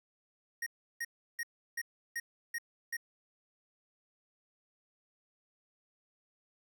square tone bursts, 1871 Hz, A#6, 6 cents sharp, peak -35 dBFS, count 7, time 0.62-2.968 s, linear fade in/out 5 ms, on 44 ms, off 340 ms, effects 11-bit

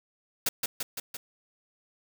white noise with echo, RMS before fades -26 dBFS, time 0.46-0.49 s, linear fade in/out 5 ms, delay 170 ms, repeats 4, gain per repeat -3 dB, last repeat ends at 1.17 s, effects none

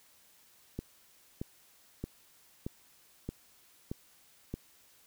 click train, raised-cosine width 3 ms, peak -23 dBFS, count 7, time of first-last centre 0.79-4.54 s, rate 1.6 Hz, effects white hiss -63 dBFS RMS until 5.06 s

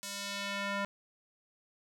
square tone with band-pass filter sweep, 200 Hz, G3, 35 cents sharp, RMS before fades -37 dBFS, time 0.03-0.85 s, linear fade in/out 0 ms, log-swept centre 7500 to 1300 Hz, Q 0.91, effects none

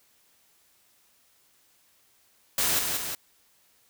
white noise with echo, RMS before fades -25 dBFS, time 2.58-2.79 s, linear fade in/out 2 ms, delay 180 ms, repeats 2, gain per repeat -4 dB, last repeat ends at 3.15 s, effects white hiss -64 dBFS RMS until 3.89 s

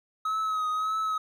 triangle tone with vibrato, 1276 Hz, D#6, 43 cents sharp, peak -24 dBFS, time 0.25-1.18 s, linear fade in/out 5 ms, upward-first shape triangle, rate 1.7 Hz, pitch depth 42 cents each way, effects none

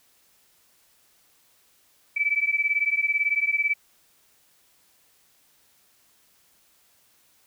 sine beating tone pair, 2299 / 2317 Hz, D7 / D7, -37 / -24 cents, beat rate 18 Hz, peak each -24 / -24 dBFS, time 2.16-3.74 s, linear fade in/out 10 ms, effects white hiss -62 dBFS RMS until 7.46 s

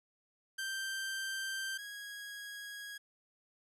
sawtooth tone pair in turn, 1568 / 1651.9 Hz, G6 / G#6, 0 / -10 cents, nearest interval minor second, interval 90 cents, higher second, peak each -33 / -40 dBFS, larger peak first, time 0.58-1.78 / 1.78-2.98 s, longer neither, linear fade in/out 10 ms, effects resampled to 32000 Hz

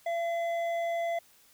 triangle tone with hard clipping, 678 Hz, E5, 49 cents sharp, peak -30 dBFS, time 0.06-1.19 s, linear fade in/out 5 ms, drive 11 dB, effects white hiss -61 dBFS RMS until 1.53 s

